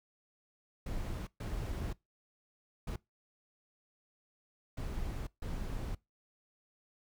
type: noise bursts at uneven times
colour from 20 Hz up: brown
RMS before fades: -38 dBFS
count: 5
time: 0.86-1.27 / 1.4-1.93 / 2.87-2.96 / 4.77-5.27 / 5.42-5.95 s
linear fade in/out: 5 ms
effects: noise-tail reverb RT60 0.2 s tail -22 dB re dry